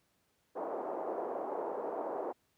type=band-pass noise; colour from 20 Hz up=pink; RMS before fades=-38 dBFS; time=0.55-2.33 s; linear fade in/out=20 ms; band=380 to 870 Hz; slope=24 dB/octave; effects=pink hiss -75 dBFS RMS until 2.57 s + high-pass 80 Hz 12 dB/octave